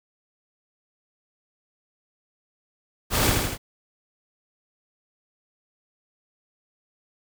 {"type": "noise with echo", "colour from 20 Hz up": "pink", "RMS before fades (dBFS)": -22, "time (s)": [3.1, 3.34], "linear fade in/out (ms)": 50, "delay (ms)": 80, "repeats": 3, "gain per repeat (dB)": -3, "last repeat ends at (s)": 3.58, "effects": []}